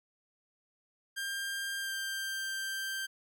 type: tone with pitch glide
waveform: sawtooth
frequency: 1596 to 1574.9 Hz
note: G6 to G6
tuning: +31 to +8 cents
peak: -31 dBFS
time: 1.16-3.07 s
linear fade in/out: 20 ms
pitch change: -23 cents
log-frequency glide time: 1.79-1.96 s
effects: none